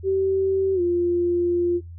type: tone with pitch glide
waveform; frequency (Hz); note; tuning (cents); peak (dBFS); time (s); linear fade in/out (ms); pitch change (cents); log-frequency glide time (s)
sine; 385.1 to 349.1; G4 to F4; -31 to -1; -18; 0.03-1.81; 50; -170; 0.74-0.81
effects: noise-tail reverb RT60 0.2 s tail -23 dB re dry + added 85 Hz sine -36 dBFS peak until 1.98 s